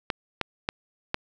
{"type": "clicks", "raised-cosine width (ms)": 0.3, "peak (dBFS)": -9, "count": 4, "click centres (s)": [0.102, 0.413, 0.689, 1.144], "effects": []}